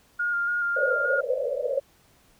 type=tone with vibrato; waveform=sine; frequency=1414 Hz; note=F6; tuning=21 cents sharp; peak=-23 dBFS; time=0.19-1.21 s; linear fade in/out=10 ms; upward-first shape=square; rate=3.5 Hz; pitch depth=17 cents each way
type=band-pass noise; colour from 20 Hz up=white; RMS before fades=-27 dBFS; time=0.76-1.8 s; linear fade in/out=10 ms; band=490 to 580 Hz; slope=96 dB/octave
effects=pink hiss -60 dBFS RMS until 2.39 s